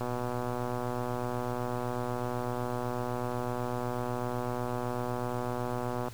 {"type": "click train", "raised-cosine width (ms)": 1, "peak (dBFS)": -20, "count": 748, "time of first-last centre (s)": [0.01, 6.083], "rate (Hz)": 123, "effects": ["added 115 Hz sine -43 dBFS peak until 6.13 s", "pink hiss -50 dBFS RMS until 6.13 s"]}